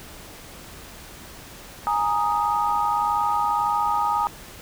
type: chord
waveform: sine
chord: Ab suspended second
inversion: none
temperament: equal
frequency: 830.6 / 932.3 / 1244.5 Hz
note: Ab5 / Bb5 / Eb6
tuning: 0 / 0 / 0 cents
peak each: -24 dBFS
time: 1.87-4.27 s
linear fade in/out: 0 ms
effects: pink hiss -42 dBFS RMS until 4.61 s